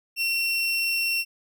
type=tone; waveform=30% pulse; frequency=2721 Hz; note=F7; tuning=46 cents flat; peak=-20 dBFS; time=0.16-1.25 s; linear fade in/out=50 ms; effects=none